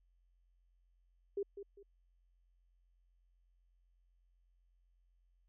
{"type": "tone with echo", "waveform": "sine", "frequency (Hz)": 400.2, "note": "G4", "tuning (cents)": 36, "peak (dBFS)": -34, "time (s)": [1.37, 1.43], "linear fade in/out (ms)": 5, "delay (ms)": 200, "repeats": 2, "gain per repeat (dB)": -10, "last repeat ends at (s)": 1.83, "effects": ["added 44 Hz sine -69 dBFS peak until 5.48 s"]}